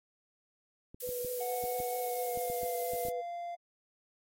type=clicks; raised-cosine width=3 ms; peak=-36 dBFS; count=11; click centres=0.945 / 1.091 / 1.248 / 1.639 / 1.802 / 2.374 / 2.5 / 2.632 / 2.935 / 3.052 / 3.085 s
type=noise; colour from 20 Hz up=violet; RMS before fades=-40 dBFS; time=1-3.1 s; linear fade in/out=5 ms
type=tone with vibrato; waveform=sine; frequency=493.9 Hz; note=B4; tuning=in tune; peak=-35 dBFS; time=1.02-3.22 s; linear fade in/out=20 ms; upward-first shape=sine; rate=4.4 Hz; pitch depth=16 cents each way
type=tone with pitch glide; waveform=triangle; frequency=734 to 692.8 Hz; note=F#5 to F5; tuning=-14 to -14 cents; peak=-35 dBFS; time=1.4-3.55 s; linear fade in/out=10 ms; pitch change=-100 cents; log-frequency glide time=1.98-2.8 s
effects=AAC 48 kbps